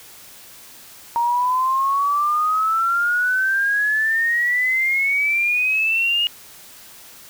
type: exponential sweep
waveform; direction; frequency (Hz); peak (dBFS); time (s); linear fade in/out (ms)
sine; up; 932.3 to 2876; -16; 1.16-6.27; 0
effects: white hiss -43 dBFS RMS until 7.29 s